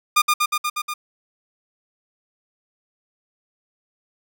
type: tone with echo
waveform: sawtooth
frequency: 1211 Hz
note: D#6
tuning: 47 cents flat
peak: -9 dBFS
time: 0.16-0.22 s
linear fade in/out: 10 ms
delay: 120 ms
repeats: 6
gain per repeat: -2 dB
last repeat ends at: 0.94 s
effects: none